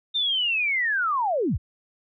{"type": "linear sweep", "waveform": "sine", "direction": "down", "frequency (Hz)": [3655, 33], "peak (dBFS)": -21, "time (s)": [0.14, 1.58], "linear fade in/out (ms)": 20, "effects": []}